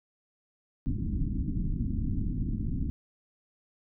pink low-pass noise, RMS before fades -30 dBFS, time 0.86-2.9 s, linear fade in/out 0 ms, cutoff 290 Hz, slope 48 dB/octave, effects none

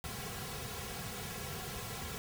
pink noise with comb filter, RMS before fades -42 dBFS, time 0.04-2.18 s, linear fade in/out 0 ms, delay 3.3 ms, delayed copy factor -1, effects none

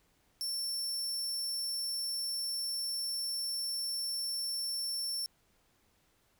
sawtooth tone, 5420 Hz, E8, 47 cents sharp, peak -31 dBFS, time 0.41-5.26 s, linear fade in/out 0 ms, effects pink hiss -71 dBFS RMS until 6.39 s

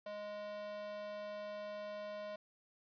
square tone with high-pass filter, 207.7 Hz, G#3, in tune, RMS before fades -45 dBFS, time 0.06-2.36 s, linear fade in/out 5 ms, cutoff 520 Hz, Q 4.3, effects resampled to 11025 Hz + 12-bit

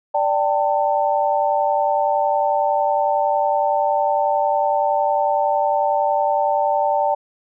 sine chord, D suspended fourth, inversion none, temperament equal with one note detuned, 587.3 / 784 / 894.9 Hz, D5 / G5 / A5, 0 / 0 / +29 cents, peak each -20 dBFS, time 0.14-7.15 s, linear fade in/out 10 ms, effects none

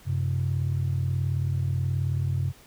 sine tone pair together, 94 / 132.64 Hz, F#2 / C3, +28 / +24 cents, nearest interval tritone, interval 596 cents, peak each -25 dBFS, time 0.05-2.53 s, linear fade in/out 50 ms, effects tanh soft clip ceiling -18 dBFS + pink hiss -53 dBFS RMS until 2.66 s

